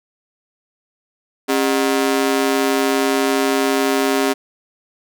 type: ring-modulated tone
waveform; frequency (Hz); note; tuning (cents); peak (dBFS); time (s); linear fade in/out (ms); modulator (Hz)
sawtooth; 337.4; E4; +40; -8; 1.48-4.34; 20; 66
effects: none